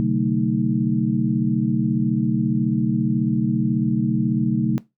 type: tone cluster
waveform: sine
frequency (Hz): 127.3 / 145.6 / 189.1 / 223.6 / 311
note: C3 / D3 / F#3 / A3 / D#4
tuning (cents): -47 / -15 / +38 / +28 / -1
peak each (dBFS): -25 / -25 / -24 / -21 / -27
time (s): 0-4.78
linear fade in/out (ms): 0
effects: noise-tail reverb RT60 0.2 s tail -19 dB re dry